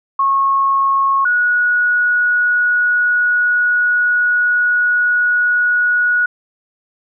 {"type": "tone pair in turn", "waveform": "sine", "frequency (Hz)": [1093, 1459], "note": ["C#6", "F#6"], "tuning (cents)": [-25, -25], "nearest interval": "perfect fourth", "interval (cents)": 500, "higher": "second", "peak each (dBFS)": [-11, -11], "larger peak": "neither", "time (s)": [[0.19, 1.25], [1.25, 6.26]], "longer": "second", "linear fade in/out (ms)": 5, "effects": []}